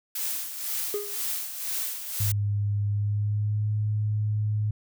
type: noise with tremolo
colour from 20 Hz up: blue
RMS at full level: -29 dBFS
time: 0.15-2.32 s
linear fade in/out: 5 ms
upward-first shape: sine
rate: 2 Hz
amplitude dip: 60%
type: tone with exponential decay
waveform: triangle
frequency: 410.7 Hz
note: G#4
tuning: 19 cents flat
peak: -22 dBFS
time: 0.94-1.24 s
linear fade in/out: 2 ms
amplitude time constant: 65 ms
type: tone with pitch glide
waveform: sine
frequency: 102.4 to 106.01 Hz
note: G#2 to G#2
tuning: -24 to +36 cents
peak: -23 dBFS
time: 2.2-4.71 s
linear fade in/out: 5 ms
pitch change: +60 cents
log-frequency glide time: 2.87-3.71 s
effects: none